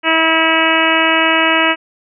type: harmonic tone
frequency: 323.5 Hz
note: E4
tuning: 32 cents flat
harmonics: 1 / 2 / 3 / 4 / 5 / 6 / 7 / 8 / 9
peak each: -19 / -19 / -19 / -19 / -19 / -19 / -19 / -19 / -19 dBFS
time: 0.03-1.76 s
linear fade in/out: 50 ms
effects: none